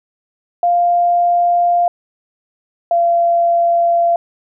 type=tone pair in turn; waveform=sine; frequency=698.5 / 685.3 Hz; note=F5 / F5; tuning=0 / -33 cents; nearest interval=unison; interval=33 cents; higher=first; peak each=-10 dBFS; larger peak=neither; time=0.63-1.88 / 2.91-4.16 s; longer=neither; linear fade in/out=2 ms; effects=none